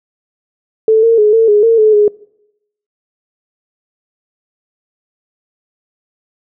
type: tone with pitch steps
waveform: sine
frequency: 440.5 / 457.7 / 421.9 / 450.8 / 416.1 / 456.5 / 431.4 / 416.7 Hz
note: A4 / A#4 / G#4 / A4 / G#4 / A#4 / A4 / G#4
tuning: +2 / -32 / +27 / +42 / +3 / -36 / -34 / +6 cents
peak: -5 dBFS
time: 0.88-2.08 s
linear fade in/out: 2 ms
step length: 150 ms
effects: noise-tail reverb RT60 0.8 s tail -23 dB re dry